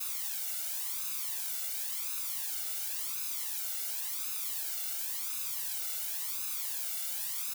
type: noise with flanger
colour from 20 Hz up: blue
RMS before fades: -36 dBFS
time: 0-7.54 s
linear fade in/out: 10 ms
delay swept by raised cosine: 0.78 to 1.43 ms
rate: 0.93 Hz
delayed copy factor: +0.8
effects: none